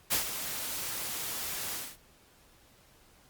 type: noise with ADSR envelope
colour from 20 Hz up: white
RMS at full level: -26 dBFS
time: 0.1-1.97 s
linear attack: 26 ms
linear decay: 110 ms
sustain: -10 dB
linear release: 220 ms
effects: pink hiss -61 dBFS RMS until 3.29 s + Opus 48 kbps